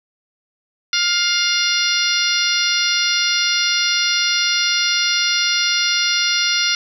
harmonic tone, 704 Hz, F5, 14 cents sharp, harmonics 2 / 3 / 4 / 5 / 6 / 7 / 8, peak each -23 / -23 / -23 / -23 / -23 / -23 / -23 dBFS, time 0.93-6.75 s, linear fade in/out 2 ms, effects 8-bit

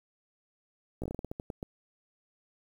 slowing click train, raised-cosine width 2 ms, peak -23 dBFS, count 12, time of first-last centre 1.02-1.629 s, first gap 16 ms, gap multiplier 1.23, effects 9-bit

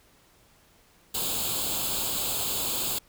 white noise with comb filter, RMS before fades -29 dBFS, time 1.14-2.99 s, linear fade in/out 10 ms, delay 0.26 ms, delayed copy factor +0.8, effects pink hiss -60 dBFS RMS until 3.08 s

